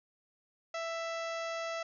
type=harmonic tone; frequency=662 Hz; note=E5; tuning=7 cents sharp; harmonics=1 / 2 / 3 / 4 / 5 / 6 / 7 / 8 / 9 / 10; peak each=-37 / -41 / -44 / -47 / -51 / -54 / -54 / -53 / -56 / -56 dBFS; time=0.74-1.83 s; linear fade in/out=5 ms; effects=none